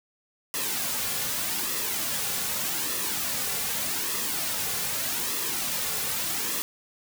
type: noise with flanger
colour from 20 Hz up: white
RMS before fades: -29 dBFS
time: 0.54-6.62 s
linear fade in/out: 0 ms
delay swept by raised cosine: 1.3 to 3.2 ms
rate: 0.83 Hz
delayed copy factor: -0.55
effects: none